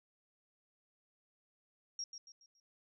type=tone with echo; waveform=sine; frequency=5600 Hz; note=F8; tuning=4 cents sharp; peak=-38 dBFS; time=1.99-2.04 s; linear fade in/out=2 ms; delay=140 ms; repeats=4; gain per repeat=-8 dB; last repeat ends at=2.6 s; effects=none